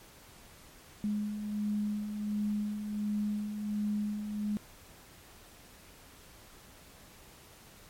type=beating tone pair; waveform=sine; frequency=207.7 / 209.1 Hz; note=G#3 / G#3; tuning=0 / +12 cents; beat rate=1.4 Hz; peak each=-40 / -31 dBFS; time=1.04-4.57 s; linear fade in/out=0 ms; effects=pink hiss -55 dBFS RMS until 7.89 s + MP3 64 kbps